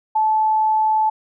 sine tone, 869 Hz, A5, 22 cents flat, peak -14 dBFS, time 0.15-1.1 s, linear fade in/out 10 ms, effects none

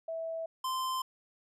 sine / square tone pair in turn, 654 / 1038.2 Hz, E5 / C6, -14 / -14 cents, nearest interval minor sixth, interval 800 cents, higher second, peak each -34 / -32 dBFS, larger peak second, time 0.08-0.46 / 0.64-1.02 s, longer neither, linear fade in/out 5 ms, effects resampled to 32000 Hz

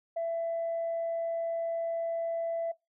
sine tone, 667 Hz, E5, 20 cents sharp, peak -28 dBFS, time 0.16-2.72 s, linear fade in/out 10 ms, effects noise-tail reverb RT60 0.2 s tail -22 dB re dry + tanh soft clip ceiling -26 dBFS

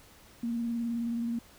sine tone with vibrato, 233.7 Hz, A#3, 5 cents sharp, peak -29 dBFS, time 0.43-1.39 s, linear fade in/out 5 ms, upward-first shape sine, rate 19 Hz, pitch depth 27 cents each way, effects pink hiss -56 dBFS RMS until 1.58 s

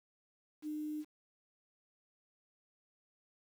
sine tone with quantisation, 303.6 Hz, D#4, 42 cents flat, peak -37 dBFS, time 0.62-1.05 s, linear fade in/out 50 ms, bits 10, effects none

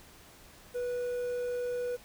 triangle tone with quantisation, 490 Hz, B4, 14 cents flat, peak -29 dBFS, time 0.74-1.97 s, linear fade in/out 20 ms, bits 9, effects pink hiss -55 dBFS RMS until 2.04 s

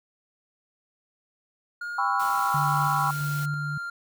triangle tone with pitch glide, 1423 to 1393.7 Hz, F6 to F6, +32 to -4 cents, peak -29 dBFS, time 1.81-3.9 s, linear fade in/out 5 ms, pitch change -36 cents, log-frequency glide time 2.23-2.34 s
sine chord, C# half-diminished seventh, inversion second, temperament just, 798.3 / 997.9 / 1108.7 / 1330.5 Hz, G5 / B5 / C#6 / E6, +31 / +18 / 0 / +16 cents, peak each -28 dBFS, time 1.98-3.11 s, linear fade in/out 5 ms
white noise, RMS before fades -40 dBFS, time 2.19-3.46 s, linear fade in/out 10 ms
sine tone with tremolo, 146.83 Hz, D3, in tune, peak -26 dBFS, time 2.54-3.78 s, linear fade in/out 5 ms, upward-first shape square, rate 1.5 Hz, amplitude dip 30%
effects none

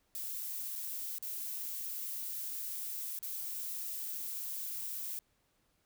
violet noise with dropouts, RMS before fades -40 dBFS, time 0.15-5.19 s, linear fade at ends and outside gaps 0 ms, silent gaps 0.754-0.759 / 1.184-1.226 / 3.189-3.228 / 4.814-4.817 s, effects pink hiss -75 dBFS RMS until 5.85 s

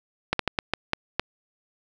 slowing click train, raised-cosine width 0.3 ms, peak -6 dBFS, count 7, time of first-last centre 0.33-1.196 s, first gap 63 ms, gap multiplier 1.33, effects none

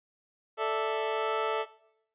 25% pulse chord, A suspended fourth, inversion none, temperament equal, 440 / 587.3 / 659.3 Hz, A4 / D5 / E5, 0 / 0 / 0 cents, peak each -26 / -32 / -30 dBFS, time 0.57-1.66 s, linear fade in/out 50 ms, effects noise-tail reverb RT60 0.7 s tail -18 dB re dry + resampled to 8000 Hz

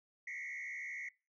sine tone with frequency modulation, 2075 Hz, C7, 15 cents flat, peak -39 dBFS, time 0.27-1.09 s, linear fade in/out 5 ms, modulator 72.9 Hz, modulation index 2.2, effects noise-tail reverb RT60 0.3 s tail -24 dB re dry + tanh soft clip ceiling -39 dBFS

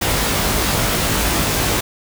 pink noise with comb filter, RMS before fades -18 dBFS, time 0.01-1.81 s, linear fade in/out 10 ms, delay 19 ms, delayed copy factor +0.8, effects none

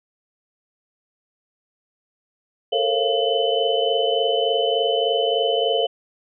sine tone cluster, 440.4 / 463.8 / 540 / 690 / 3025 Hz, A4 / A#4 / C#5 / F5 / F#7, +2 / -9 / -45 / -21 / +38 cents, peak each -24 dBFS, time 2.72-5.87 s, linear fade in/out 10 ms, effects none

